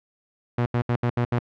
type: tone bursts at uneven times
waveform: sawtooth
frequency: 120.7 Hz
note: B2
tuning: 39 cents flat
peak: -16 dBFS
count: 6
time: 0.58-0.66 / 0.74-0.82 / 0.89-0.96 / 1.03-1.1 / 1.17-1.25 / 1.32-1.39 s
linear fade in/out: 5 ms
effects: low-pass 2000 Hz 12 dB/octave